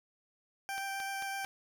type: tone with vibrato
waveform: 20% pulse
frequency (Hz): 784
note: G5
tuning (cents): 0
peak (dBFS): -31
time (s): 0.69-1.45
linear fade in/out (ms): 0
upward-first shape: sine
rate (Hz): 7.8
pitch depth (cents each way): 8
type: click train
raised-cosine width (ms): 0.2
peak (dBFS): -27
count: 4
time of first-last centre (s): 0.78-1.445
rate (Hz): 4.51
effects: none